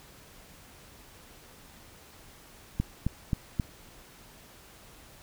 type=click train; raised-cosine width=5 ms; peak=-14 dBFS; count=4; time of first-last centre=2.8-3.598 s; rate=3.76 Hz; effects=pink hiss -53 dBFS RMS until 5.22 s